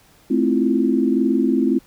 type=chord; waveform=sine; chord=F major seventh; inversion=first; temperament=just; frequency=218.3 / 261.9 / 327.4 / 349.2 Hz; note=A3 / C4 / E4 / F4; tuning=-13 / +2 / -12 / 0 cents; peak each=-21 / -18 / -21 / -23 dBFS; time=0.3-1.79 s; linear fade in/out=10 ms; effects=pink hiss -53 dBFS RMS until 1.86 s

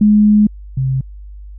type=tone pair in turn; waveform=sine; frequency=210 / 132.29 Hz; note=G#3 / C3; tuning=+19 / +19 cents; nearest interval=minor sixth; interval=800 cents; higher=first; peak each=-6 / -13 dBFS; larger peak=first; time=0.01-0.47 / 0.77-1.01 s; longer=first; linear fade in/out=5 ms; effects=added 50 Hz sine -30 dBFS peak until 1.58 s

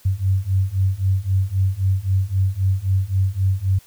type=beating tone pair; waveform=sine; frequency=93.6 / 97.4 Hz; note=F#2 / G2; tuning=+20 / -11 cents; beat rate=3.8 Hz; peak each=-20 / -19 dBFS; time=0.05-3.79 s; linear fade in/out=10 ms; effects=white hiss -51 dBFS RMS until 3.86 s

